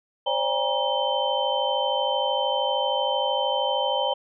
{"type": "tone cluster", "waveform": "sine", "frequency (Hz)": [527, 580, 810, 948, 3089], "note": ["C5", "D5", "G#5", "A#5", "G7"], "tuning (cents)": [12, -22, -43, 29, -26], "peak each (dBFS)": -28, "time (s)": [0.26, 4.14], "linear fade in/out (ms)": 10, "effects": []}